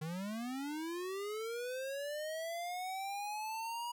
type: linear sweep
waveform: square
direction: up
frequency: 151.3 to 964 Hz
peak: -39 dBFS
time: 0.01-3.92 s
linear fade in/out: 10 ms
effects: none